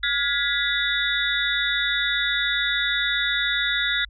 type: tone cluster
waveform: sine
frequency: 1421 / 1670 / 1979 / 3507 / 3794 Hz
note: F6 / G#6 / B6 / A7 / A#7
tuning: +30 / +9 / +3 / -6 / +30 cents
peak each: -27 dBFS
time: 0.03-4.05 s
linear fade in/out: 5 ms
effects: added 50 Hz sine -42 dBFS peak until 4.09 s